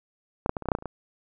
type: clicks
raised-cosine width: 1 ms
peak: -11 / -8 / -15 / -23 / -21 / -10 / -7 / -11 / -30 / -27 / -18 dBFS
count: 11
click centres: 0.461 / 0.494 / 0.568 / 0.623 / 0.657 / 0.687 / 0.718 / 0.751 / 0.787 / 0.824 / 0.857 s
effects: none